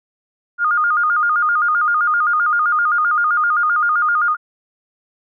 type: tone with vibrato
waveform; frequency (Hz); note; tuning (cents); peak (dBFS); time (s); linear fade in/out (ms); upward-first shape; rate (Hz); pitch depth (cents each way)
sine; 1320; E6; +2; -13; 0.58-4.37; 50; square; 7.7; 120
effects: none